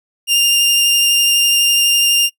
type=tone with vibrato; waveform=sawtooth; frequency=2800 Hz; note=F7; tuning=4 cents sharp; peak=-7 dBFS; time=0.27-2.3 s; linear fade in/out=50 ms; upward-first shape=sine; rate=12 Hz; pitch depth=9 cents each way; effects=noise-tail reverb RT60 0.1 s tail -22 dB re dry